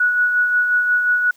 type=tone with tremolo; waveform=sine; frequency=1467 Hz; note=F#6; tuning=15 cents flat; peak=-12 dBFS; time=0-1.31 s; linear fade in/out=5 ms; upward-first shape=sine; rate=5.6 Hz; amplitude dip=40%; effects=white hiss -55 dBFS RMS until 1.36 s + high-pass 200 Hz 12 dB/octave